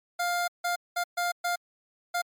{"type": "tone bursts at uneven times", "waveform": "25% pulse", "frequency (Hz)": 702, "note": "F5", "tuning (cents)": 9, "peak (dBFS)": -22, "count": 6, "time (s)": [[0.19, 0.48], [0.64, 0.76], [0.96, 1.04], [1.17, 1.32], [1.44, 1.56], [2.14, 2.22]], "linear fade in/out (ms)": 10, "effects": ["MP3 96 kbps"]}